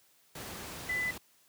sine tone in noise, 2000 Hz, B6, 21 cents sharp, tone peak -30 dBFS, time 0.89-1.11 s, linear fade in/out 5 ms, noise pink, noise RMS -42 dBFS, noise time 0.35-1.18 s, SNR +9 dB, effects white hiss -66 dBFS RMS until 1.48 s + high-pass 80 Hz 12 dB/octave

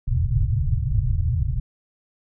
white low-pass noise, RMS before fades -21 dBFS, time 0.07-1.6 s, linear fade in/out 10 ms, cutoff 140 Hz, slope 96 dB/octave, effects none

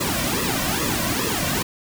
pink noise with flanger, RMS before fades -23 dBFS, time 0-1.63 s, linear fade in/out 10 ms, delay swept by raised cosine 1.3 to 2.4 ms, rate 2.4 Hz, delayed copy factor -0.9, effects none

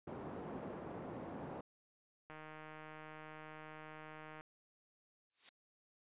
pink band-pass noise, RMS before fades -47 dBFS, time 0.07-1.61 s, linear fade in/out 5 ms, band 160 to 840 Hz, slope 12 dB/octave
click train, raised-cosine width 0.5 ms, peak -37 dBFS, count 328, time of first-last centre 2.3-4.41 s, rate 155 Hz
blue noise with exponential growth, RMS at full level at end -45 dBFS, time 5.3-5.49 s, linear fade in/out 0 ms, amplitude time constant 40 ms
effects resampled to 8000 Hz

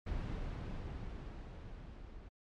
brown noise with level ramp, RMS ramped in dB -38 to -52 dBFS, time 0.06-2.29 s, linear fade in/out 10 ms, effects low-pass 4000 Hz 12 dB/octave + MP3 64 kbps

